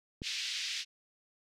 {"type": "click", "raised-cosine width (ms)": 3, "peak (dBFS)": -27, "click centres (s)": 0.219}
{"type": "band-pass noise", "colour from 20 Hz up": "white", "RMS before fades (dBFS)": -37, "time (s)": [0.22, 0.85], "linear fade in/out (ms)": 50, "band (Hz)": [2200, 5100], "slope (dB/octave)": 24}
{"effects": []}